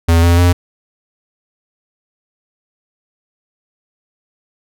square tone with pitch steps, 83.6 / 85.8 / 88.06 Hz, E2 / F2 / F2, +25 / -30 / +15 cents, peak -8 dBFS, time 0.08-0.53 s, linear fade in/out 10 ms, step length 150 ms, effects none

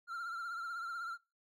triangle tone with vibrato, 1373 Hz, F6, 30 cents flat, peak -37 dBFS, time 0.07-1.18 s, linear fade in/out 50 ms, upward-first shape triangle, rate 16 Hz, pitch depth 71 cents each way, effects noise-tail reverb RT60 0.3 s tail -26 dB re dry

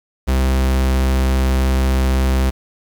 45% pulse tone, 65.41 Hz, C2, in tune, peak -13 dBFS, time 0.27-2.51 s, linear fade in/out 20 ms, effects 7-bit

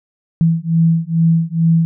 sine beating tone pair, 163.7 / 166 Hz, E3 / E3, -12 / +12 cents, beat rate 2.3 Hz, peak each -14 / -14 dBFS, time 0.41-1.85 s, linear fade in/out 0 ms, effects none

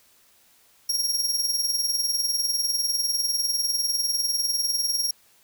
sawtooth tone with tremolo, 5588 Hz, F8, in tune, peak -17 dBFS, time 0.89-5.11 s, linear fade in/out 5 ms, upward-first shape triangle, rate 20 Hz, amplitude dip 70%, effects white hiss -59 dBFS RMS until 5.43 s

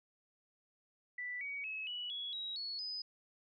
sine tone with pitch steps, 1975.5 / 2256 / 2577 / 2943 / 3361 / 3839 / 4384 / 5007 Hz, B6 / C#7 / E7 / F#7 / G#7 / B7 / C#8 / D#8, 0 / +30 / -40 / -10 / +20 / -50 / -20 / +10 cents, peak -39 dBFS, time 1.18-3.02 s, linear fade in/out 5 ms, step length 230 ms, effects none

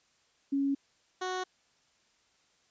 sine / 15% pulse tone pair in turn, 277.2 / 369.3 Hz, C#4 / F#4, 0 / -3 cents, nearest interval perfect fourth, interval 497 cents, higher second, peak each -26 dBFS, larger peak neither, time 0.52-0.75 / 1.21-1.44 s, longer neither, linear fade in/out 10 ms, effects white hiss -69 dBFS RMS until 2.7 s + resampled to 16000 Hz

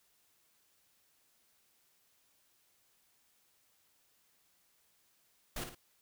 pink noise with echo, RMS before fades -39 dBFS, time 5.56-5.64 s, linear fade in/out 5 ms, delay 55 ms, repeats 2, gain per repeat -7 dB, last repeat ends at 5.75 s, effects white hiss -72 dBFS RMS until 6.01 s

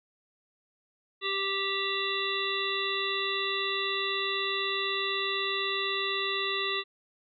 harmonic tone, 392 Hz, G4, in tune, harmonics 1 / 3 / 5 / 7 / 9 / 10, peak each -35 / -35 / -35 / -35 / -35 / -35 dBFS, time 1.21-6.84 s, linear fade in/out 50 ms, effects none

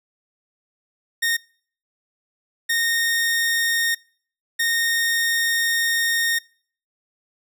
sawtooth tone bursts at uneven times, 1846 Hz, A#6, 17 cents flat, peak -15 dBFS, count 3, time 1.22-1.37 / 2.69-3.95 / 4.59-6.39 s, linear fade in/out 10 ms, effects noise-tail reverb RT60 0.5 s tail -25 dB re dry

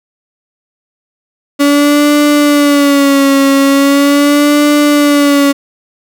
35% pulse tone with vibrato, 284.1 Hz, C#4, 43 cents sharp, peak -4 dBFS, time 1.59-5.53 s, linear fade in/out 20 ms, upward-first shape sine, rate 0.4 Hz, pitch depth 59 cents each way, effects none

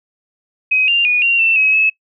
sine tone with pitch steps, 2527 / 2788 / 2459 / 2760 / 2679 / 2555 / 2589 Hz, D#7 / F7 / D#7 / F7 / E7 / D#7 / E7, +26 / -4 / -21 / -21 / +27 / +45 / -32 cents, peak -10 dBFS, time 0.71-1.9 s, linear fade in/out 10 ms, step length 170 ms, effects noise-tail reverb RT60 0.1 s tail -22 dB re dry

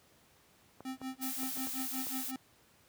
clicks, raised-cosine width 1 ms, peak -33 dBFS, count 6, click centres 0.806 / 1.016 / 1.432 / 1.572 / 1.671 / 2.069 s
square tone with tremolo, 261.6 Hz, C4, in tune, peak -37 dBFS, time 0.85-2.36 s, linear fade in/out 2 ms, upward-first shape sine, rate 5.5 Hz, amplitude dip 100%
blue noise, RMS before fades -39 dBFS, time 1.21-2.32 s, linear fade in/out 20 ms
effects pink hiss -65 dBFS RMS until 2.88 s + high-pass 80 Hz 12 dB/octave

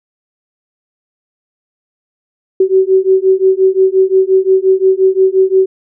sine beating tone pair, 376.9 / 382.6 Hz, F#4 / G4, +32 / -42 cents, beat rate 5.7 Hz, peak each -10 dBFS, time 2.6-5.66 s, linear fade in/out 5 ms, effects none

